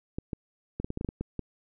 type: clicks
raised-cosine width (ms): 3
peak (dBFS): -19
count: 11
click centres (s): 0.185 / 0.332 / 0.8 / 0.845 / 0.904 / 0.974 / 1.011 / 1.047 / 1.089 / 1.21 / 1.393
effects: none